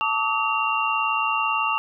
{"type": "tone cluster", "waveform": "sine", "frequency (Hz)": [883, 1149, 1267, 2765], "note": ["A5", "D6", "D#6", "F7"], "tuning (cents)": [6, -38, 31, -18], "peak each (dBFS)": [-26, -25, -28, -25], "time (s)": [0.01, 1.78], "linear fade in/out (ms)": 0, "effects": []}